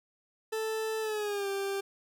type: tone with pitch glide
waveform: 40% pulse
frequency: 440 to 394.3 Hz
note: A4 to G4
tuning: 0 to +10 cents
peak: -30 dBFS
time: 0.52-1.81 s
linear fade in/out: 10 ms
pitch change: -190 cents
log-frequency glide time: 1.01-1.48 s
effects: none